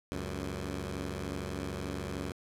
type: tone pair together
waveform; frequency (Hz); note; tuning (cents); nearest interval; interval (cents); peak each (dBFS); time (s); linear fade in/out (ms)
10% pulse; 70.82 / 93.3; C#2 / F#2; +38 / +15; perfect fourth; 477; -30 / -30; 0.12-2.32; 0
effects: low-pass 12000 Hz 12 dB/octave